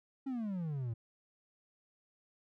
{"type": "exponential sweep", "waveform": "triangle", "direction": "down", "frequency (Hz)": [277.2, 110], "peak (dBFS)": -33, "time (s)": [0.26, 0.94], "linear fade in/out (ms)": 10, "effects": []}